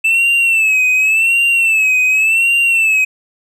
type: tone with vibrato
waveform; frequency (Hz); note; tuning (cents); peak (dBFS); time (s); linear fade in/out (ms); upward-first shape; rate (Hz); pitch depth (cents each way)
triangle; 2637; E7; 0; -8; 0.04-3.05; 10; sine; 0.89; 88
effects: none